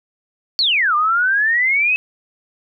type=exponential two-way sweep; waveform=sine; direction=down then up; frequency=4598 to 1182 to 2604 Hz; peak=-13 dBFS; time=0.59-1.96 s; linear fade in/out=0 ms; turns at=0.95 s; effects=none